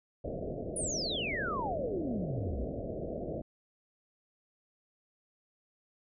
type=low-pass noise; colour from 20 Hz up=white; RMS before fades=-38 dBFS; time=0.24-3.42 s; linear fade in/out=5 ms; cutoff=670 Hz; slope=96 dB/octave
type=exponential sweep; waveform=sine; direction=down; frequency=10040 to 55 Hz; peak=-33 dBFS; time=0.76-2.65 s; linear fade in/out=5 ms
effects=none